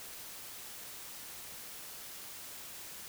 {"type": "silence", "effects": ["white hiss -47 dBFS RMS until 3.08 s"]}